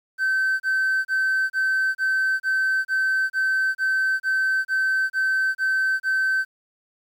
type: tone bursts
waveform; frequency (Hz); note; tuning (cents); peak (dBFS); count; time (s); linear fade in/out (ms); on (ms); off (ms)
triangle; 1542; G6; -29; -16; 14; 0.18-6.45; 50; 420; 30
effects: tanh soft clip ceiling -14 dBFS + 9-bit